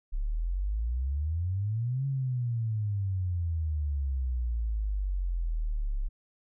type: exponential two-way sweep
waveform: sine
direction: up then down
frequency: 33.26 to 138.59 to 33.26 Hz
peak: -27 dBFS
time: 0.12-6.09 s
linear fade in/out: 20 ms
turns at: 2.06 s
effects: none